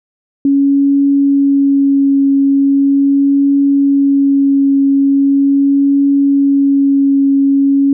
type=tone with vibrato; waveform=sine; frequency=277.8 Hz; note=C#4; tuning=4 cents sharp; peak=-7 dBFS; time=0.45-7.93 s; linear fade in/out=2 ms; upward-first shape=triangle; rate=0.4 Hz; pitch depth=13 cents each way; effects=none